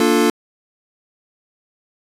square chord, Bb major seventh, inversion none, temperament equal with one note detuned, 233.1 / 293.7 / 351.9 / 440 Hz, Bb3 / D4 / F4 / A4, 0 / 0 / +13 / 0 cents, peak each -19 dBFS, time 0-0.3 s, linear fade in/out 2 ms, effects resampled to 32000 Hz

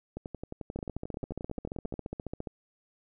two click trains, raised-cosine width 2 ms, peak -22 / -24 dBFS, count 26 / 21, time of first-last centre 0.76-2.472 / 0.17-1.94 s, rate 14.6 / 11.3 Hz, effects none

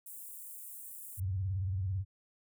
white high-pass noise, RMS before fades -47 dBFS, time 0.06-1.2 s, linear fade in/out 5 ms, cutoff 8000 Hz, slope 48 dB/octave
sine tone with vibrato, 94.7 Hz, F#2, 41 cents sharp, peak -31 dBFS, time 1.17-2.05 s, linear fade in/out 50 ms, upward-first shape square, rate 18 Hz, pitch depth 100 cents each way
effects none

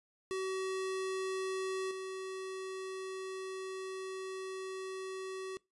square tone with level steps, 379 Hz, F#4, 42 cents sharp, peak -35 / -40 dBFS, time 0.31-5.57 s, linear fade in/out 0 ms, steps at 1.91 s, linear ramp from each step 2 ms, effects noise-tail reverb RT60 0.2 s tail -22 dB re dry + resampled to 24000 Hz

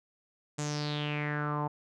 sawtooth tone with low-pass filter sweep, 148.3 Hz, D3, 17 cents sharp, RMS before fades -33 dBFS, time 0.58-1.68 s, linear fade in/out 10 ms, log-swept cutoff 7500 to 880 Hz, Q 5.6, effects none

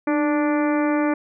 harmonic tone with a mistuned harmonic, 293.2 Hz, D4, 3 cents flat, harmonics 1 / 2 / 3 / 4 / 5 / 6 / 7 / 8, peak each -19 / -25 / -29 / -31 / -33 / -35 / -36 / -37 dBFS, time 0.07-1.14 s, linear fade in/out 5 ms, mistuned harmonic 1, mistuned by +47 cents, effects none

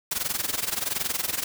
white noise with amplitude modulation, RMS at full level -25 dBFS, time 0.11-1.44 s, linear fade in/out 5 ms, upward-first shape sine, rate 21.3 Hz, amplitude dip 85%, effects none

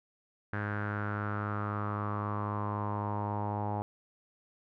sawtooth tone with low-pass filter sweep, 103.83 Hz, G#2, in tune, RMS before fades -34 dBFS, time 0.53-3.82 s, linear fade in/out 0 ms, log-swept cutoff 1600 to 840 Hz, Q 5.9, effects none

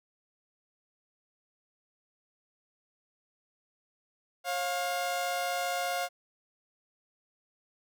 sawtooth tone pair together, 544 / 707 Hz, C#5 / F5, -33 / +21 cents, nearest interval perfect fourth, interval 454 cents, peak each -32 / -27 dBFS, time 4.44-6.09 s, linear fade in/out 50 ms, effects none

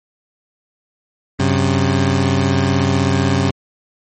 20% pulse tone pair together, 94.6 / 133.88 Hz, F#2 / C3, +39 / +40 cents, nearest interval tritone, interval 601 cents, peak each -11 dBFS, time 1.39-3.51 s, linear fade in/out 10 ms, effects MP3 32 kbps

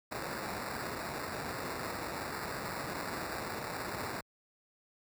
violet noise with sample-and-hold, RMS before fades -39 dBFS, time 0.11-4.21 s, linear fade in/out 10 ms, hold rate 3150 Hz, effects high-pass 60 Hz 12 dB/octave

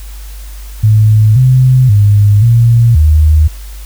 sine tone with pitch steps, 107.8 / 128.7 / 102.7 / 117 / 77.2 Hz, A2 / C3 / G#2 / A#2 / D#2, -35 / -28 / -19 / +7 / -13 cents, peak -3 dBFS, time 0.83-3.48 s, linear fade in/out 10 ms, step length 530 ms, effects added 50 Hz sine -24 dBFS peak until 3.85 s + white hiss -37 dBFS RMS until 3.85 s

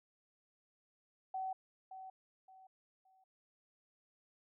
sine tone with echo, 758 Hz, F#5, 42 cents sharp, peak -37 dBFS, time 1.34-1.53 s, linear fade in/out 5 ms, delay 570 ms, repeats 3, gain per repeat -10 dB, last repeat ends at 3.24 s, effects none

